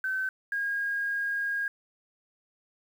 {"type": "tone pair in turn", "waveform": "sine", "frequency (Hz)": [1534, 1629.4], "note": ["G6", "G#6"], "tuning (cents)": [-38, -33], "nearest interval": "minor second", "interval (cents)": 105, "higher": "second", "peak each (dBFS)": -27, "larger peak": "neither", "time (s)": [[0.04, 0.29], [0.52, 1.68]], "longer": "second", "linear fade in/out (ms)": 2, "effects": ["9-bit"]}